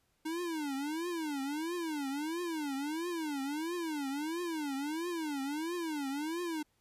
square tone with vibrato, 308.5 Hz, D#4, 15 cents flat, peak -35 dBFS, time 0.25-6.63 s, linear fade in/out 10 ms, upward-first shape triangle, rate 1.5 Hz, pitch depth 260 cents each way, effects pink hiss -75 dBFS RMS until 6.8 s + resampled to 32000 Hz

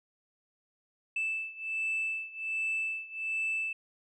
sine beating tone pair, 2637 / 2638.3 Hz, E7 / E7, 0 / +1 cents, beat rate 1.3 Hz, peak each -32 / -34 dBFS, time 1.16-3.73 s, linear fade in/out 5 ms, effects tanh soft clip ceiling -26 dBFS

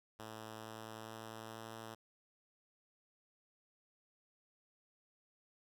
5% pulse tone with pitch steps, 110 / 110.7 / 111.41 / 112.12 Hz, A2 / A2 / A2 / A2, 0 / +11 / +22 / +33 cents, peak -36 dBFS, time 0.19-1.95 s, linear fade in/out 10 ms, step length 440 ms, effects none

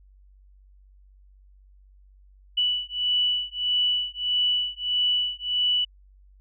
sine beating tone pair, 2960 / 2961.6 Hz, F#7 / F#7, 0 / +1 cents, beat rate 1.6 Hz, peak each -25 dBFS, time 2.57-5.85 s, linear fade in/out 10 ms, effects added 48 Hz sine -51 dBFS peak until 6.4 s

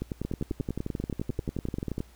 two click trains, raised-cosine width 3 ms, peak -18 / -18 dBFS, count 21 / 21, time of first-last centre 0.02-1.981 / 0.25-2.004 s, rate 10.2 / 11.4 Hz, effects added 60 Hz sine -53 dBFS peak until 2.15 s + pink hiss -59 dBFS RMS until 2.15 s

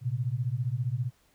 sine beating tone pair, 115.9 / 130.9 Hz, A#2 / C3, -10 / +1 cents, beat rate 15 Hz, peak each -30 dBFS, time 0.01-1.11 s, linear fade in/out 50 ms, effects pink hiss -66 dBFS RMS until 1.34 s

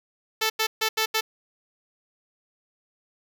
5% pulse tone bursts at uneven times, 440 Hz, A4, in tune, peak -10 dBFS, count 5, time 0.41-0.5 / 0.59-0.67 / 0.81-0.89 / 0.97-1.06 / 1.14-1.21 s, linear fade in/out 10 ms, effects none

